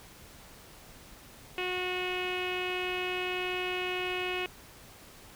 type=tone with low-pass filter; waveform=sawtooth; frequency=364.3 Hz; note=F#4; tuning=27 cents flat; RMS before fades=-33 dBFS; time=1.58-4.46 s; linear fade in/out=0 ms; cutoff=2700 Hz; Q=7.2; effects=pink hiss -52 dBFS RMS until 5.35 s